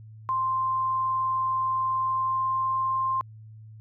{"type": "tone with pitch glide", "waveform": "sine", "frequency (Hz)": [1046.5, 1053.2], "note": ["C6", "C6"], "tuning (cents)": [0, 11], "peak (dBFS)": -23, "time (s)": [0.29, 3.21], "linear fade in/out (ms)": 0, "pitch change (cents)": 11, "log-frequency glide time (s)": [1.9, 2.95], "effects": ["added 109 Hz sine -43 dBFS peak until 3.8 s"]}